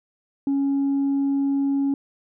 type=tone; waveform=sine; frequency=277.2 Hz; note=C#4; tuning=in tune; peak=-17 dBFS; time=0.47-1.94 s; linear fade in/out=2 ms; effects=tanh soft clip ceiling -17 dBFS